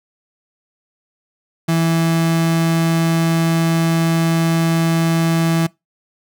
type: tone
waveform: 35% pulse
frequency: 164.81 Hz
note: E3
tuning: in tune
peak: -12 dBFS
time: 1.68-5.67 s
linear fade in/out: 10 ms
effects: noise-tail reverb RT60 0.2 s tail -23 dB re dry